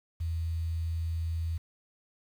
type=tone with quantisation; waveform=sine; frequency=82.41 Hz; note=E2; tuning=in tune; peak=-29 dBFS; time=0.2-1.58 s; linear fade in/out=10 ms; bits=9; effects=none